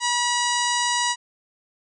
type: harmonic tone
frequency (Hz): 967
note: B5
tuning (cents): -37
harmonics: 1 / 2 / 3 / 4 / 5 / 6 / 7 / 8 / 9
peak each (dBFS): -24 / -27 / -29 / -30 / -31 / -32 / -32 / -33 / -34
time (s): 0-1.16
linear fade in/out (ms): 50
effects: none